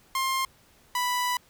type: tone pair in turn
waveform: sawtooth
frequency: 1060 / 988.5 Hz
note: C6 / B5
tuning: +22 / +1 cents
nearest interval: minor second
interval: 121 cents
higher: first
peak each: -21 dBFS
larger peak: neither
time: 0.15-0.45 / 0.95-1.37 s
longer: second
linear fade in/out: 2 ms
effects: pink hiss -59 dBFS RMS until 1.49 s